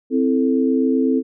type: chord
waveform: sine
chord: A minor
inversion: first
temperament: equal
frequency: 261.6 / 329.6 / 440 Hz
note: C4 / E4 / A4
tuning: 0 / 0 / 0 cents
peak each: -16 / -22 / -21 dBFS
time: 0.1-1.23 s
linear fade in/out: 50 ms
effects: none